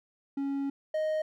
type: tone pair in turn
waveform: triangle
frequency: 277.2 / 622.3 Hz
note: C#4 / D#5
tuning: 0 / 0 cents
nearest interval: octave + major second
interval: 1400 cents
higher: second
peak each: -27 / -25 dBFS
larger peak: second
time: 0.37-0.7 / 0.94-1.22 s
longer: first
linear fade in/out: 5 ms
effects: none

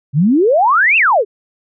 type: exponential two-way sweep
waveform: sine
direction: up then down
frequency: 130 to 2792 to 376.6 Hz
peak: -8 dBFS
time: 0.13-1.25 s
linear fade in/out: 50 ms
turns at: 0.97 s
effects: none

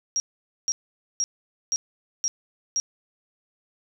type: tone bursts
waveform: sine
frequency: 5640 Hz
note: F8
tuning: 16 cents sharp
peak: -21 dBFS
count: 6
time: 0.16-2.8 s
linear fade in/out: 0 ms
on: 40 ms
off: 480 ms
effects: none

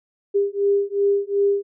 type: beating tone pair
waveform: sine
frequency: 400 / 402.7 Hz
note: G4 / G4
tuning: +35 / +47 cents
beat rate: 2.7 Hz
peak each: -20 dBFS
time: 0.34-1.63 s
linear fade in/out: 20 ms
effects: none

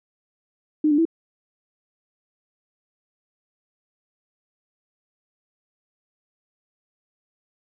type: tone with pitch steps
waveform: sine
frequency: 305 / 292.6 / 328.7 Hz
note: D#4 / D4 / E4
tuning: -34 / -6 / -5 cents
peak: -15 dBFS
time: 0.84-1.053 s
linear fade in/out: 5 ms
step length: 71 ms
effects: none

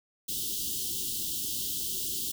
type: band-stop noise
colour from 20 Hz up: white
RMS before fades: -33 dBFS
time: 0.28-2.32 s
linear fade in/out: 10 ms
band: 410 to 2900 Hz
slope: 96 dB/octave
effects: none

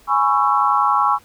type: chord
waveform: sine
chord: C# minor seventh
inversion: second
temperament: just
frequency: 831.5 / 997.9 / 1108.7 / 1330.5 Hz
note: G#5 / B5 / C#6 / E6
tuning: +2 / +18 / 0 / +16 cents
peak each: -19 / -21 / -17 / -20 dBFS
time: 0.07-1.19 s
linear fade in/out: 50 ms
effects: pink hiss -51 dBFS RMS until 1.24 s

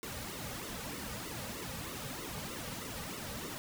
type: noise with flanger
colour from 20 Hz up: pink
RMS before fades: -42 dBFS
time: 0.03-3.58 s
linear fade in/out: 0 ms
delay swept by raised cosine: 1.2 to 3 ms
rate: 3.2 Hz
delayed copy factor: -0.8
effects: none

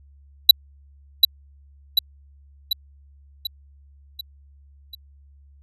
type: tone with echo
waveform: square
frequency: 3951 Hz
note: B7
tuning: in tune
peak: -3 dBFS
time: 0.49-0.51 s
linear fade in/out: 5 ms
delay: 740 ms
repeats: 6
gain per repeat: -5 dB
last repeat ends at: 4.95 s
effects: added 70 Hz sine -48 dBFS peak until 5.62 s + resampled to 32000 Hz

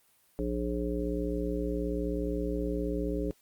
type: harmonic tone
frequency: 59.5 Hz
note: A#1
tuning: 36 cents sharp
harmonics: 1 / 3 / 5 / 7 / 9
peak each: -34 / -37 / -34 / -35 / -38 dBFS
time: 0.39-3.31 s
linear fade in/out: 0 ms
effects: white hiss -66 dBFS RMS until 3.41 s + Opus 32 kbps

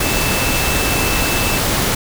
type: tone in noise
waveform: sine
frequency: 2644 Hz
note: E7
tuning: 5 cents sharp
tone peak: -23 dBFS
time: 0.02-1.58 s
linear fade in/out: 5 ms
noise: pink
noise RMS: -17 dBFS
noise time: 0-1.95 s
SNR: -9 dB
effects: none

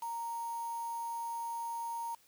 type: tone with quantisation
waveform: sine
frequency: 930 Hz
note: A#5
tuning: 4 cents flat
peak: -36 dBFS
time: 0.02-2.15 s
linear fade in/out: 5 ms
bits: 8
effects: white hiss -66 dBFS RMS until 2.27 s

